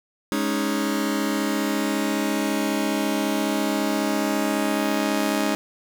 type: chord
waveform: sawtooth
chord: Ab suspended fourth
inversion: none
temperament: just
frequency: 207.7 / 276.9 / 311.5 Hz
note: Ab3 / Db4 / Eb4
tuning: 0 / -2 / +2 cents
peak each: -22 dBFS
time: 0.32-5.55 s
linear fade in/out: 0 ms
effects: 7-bit